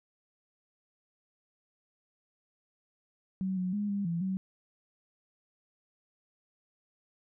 sine tone with pitch steps, 189.2 / 183.2 / 206.2 / 200.6 / 169 / 189.4 Hz, F#3 / F#3 / G#3 / G3 / E3 / F#3, +39 / -17 / -12 / +40 / +43 / +41 cents, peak -29 dBFS, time 3.41-4.37 s, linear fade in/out 0 ms, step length 160 ms, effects none

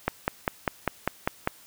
click train, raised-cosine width 0.5 ms, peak -8 dBFS, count 8, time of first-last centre 0.08-1.474 s, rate 5.02 Hz, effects white hiss -53 dBFS RMS until 1.66 s

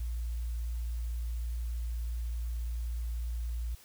sine tone, 58.27 Hz, A#1, in tune, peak -31 dBFS, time 0-3.75 s, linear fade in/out 5 ms, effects tanh soft clip ceiling -27 dBFS + white hiss -57 dBFS RMS until 3.84 s

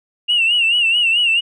sine tone with vibrato, 2794 Hz, F7, in tune, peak -11 dBFS, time 0.28-1.41 s, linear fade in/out 20 ms, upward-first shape sine, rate 4.6 Hz, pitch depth 91 cents each way, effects tanh soft clip ceiling -8 dBFS

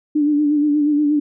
sine tone with vibrato, 295.6 Hz, D4, 11 cents sharp, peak -13 dBFS, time 0.15-1.2 s, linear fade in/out 10 ms, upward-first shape sine, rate 8.4 Hz, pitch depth 43 cents each way, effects none

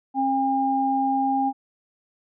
sine tone pair together, 269.1 / 806.4 Hz, C4 / G5, +49 / +49 cents, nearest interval octave + perfect fifth, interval 1900 cents, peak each -24 / -21 dBFS, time 0.14-1.53 s, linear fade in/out 50 ms, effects none

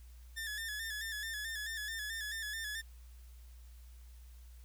sawtooth tone with vibrato, 1749 Hz, A6, 11 cents flat, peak -35 dBFS, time 0.36-2.82 s, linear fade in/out 20 ms, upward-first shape square, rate 4.6 Hz, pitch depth 51 cents each way, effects added 60 Hz sine -51 dBFS peak until 4.64 s + white hiss -67 dBFS RMS until 4.64 s

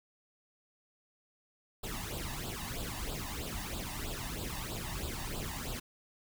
pink noise with flanger, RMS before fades -39 dBFS, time 1.83-5.8 s, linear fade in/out 10 ms, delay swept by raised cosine 0.24 to 1.1 ms, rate 3.1 Hz, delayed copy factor +0.75, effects none

